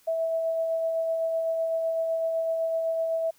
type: tone with tremolo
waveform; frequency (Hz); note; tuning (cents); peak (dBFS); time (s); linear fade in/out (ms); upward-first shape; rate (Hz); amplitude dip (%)
sine; 654; E5; -14; -23; 0.07-3.31; 10; sine; 7.9; 25
effects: white hiss -61 dBFS RMS until 3.38 s